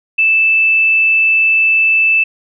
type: tone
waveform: sine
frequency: 2637 Hz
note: E7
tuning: in tune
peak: -8 dBFS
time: 0.18-2.24 s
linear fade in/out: 10 ms
effects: none